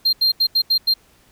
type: tone bursts at uneven times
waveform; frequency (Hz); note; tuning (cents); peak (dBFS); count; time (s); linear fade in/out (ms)
triangle; 4186; C8; 0; -12; 6; 0.05-0.13 / 0.21-0.32 / 0.4-0.47 / 0.55-0.62 / 0.7-0.78 / 0.87-0.94; 10
effects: pink hiss -55 dBFS RMS until 1.31 s